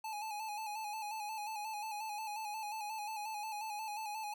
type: tone with vibrato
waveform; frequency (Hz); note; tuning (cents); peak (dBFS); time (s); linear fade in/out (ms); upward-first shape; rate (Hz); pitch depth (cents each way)
square; 854; G#5; +48; -40; 0.04-4.34; 5; square; 5.6; 46
effects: none